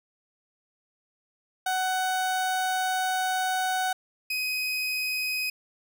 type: tone pair in turn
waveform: 30% pulse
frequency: 747 / 2513 Hz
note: F#5 / D#7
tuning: +16 / +17 cents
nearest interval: octave + major sixth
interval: 2101 cents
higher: second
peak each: -22 / -24 dBFS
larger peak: first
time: 1.66-3.93 / 4.3-5.5 s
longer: first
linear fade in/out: 5 ms
effects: none